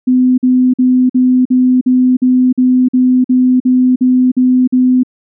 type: tone bursts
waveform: sine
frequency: 253.5 Hz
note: B3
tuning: 45 cents sharp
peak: -6 dBFS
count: 14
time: 0.07-5.034 s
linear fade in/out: 10 ms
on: 310 ms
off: 48 ms
effects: none